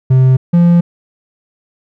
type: tone pair in turn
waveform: triangle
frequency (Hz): 130 / 172.49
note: C3 / F3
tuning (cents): -11 / -21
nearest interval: perfect fourth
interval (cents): 490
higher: second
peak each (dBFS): -3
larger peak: neither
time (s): 0.1-0.37 / 0.53-0.81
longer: second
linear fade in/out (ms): 10
effects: none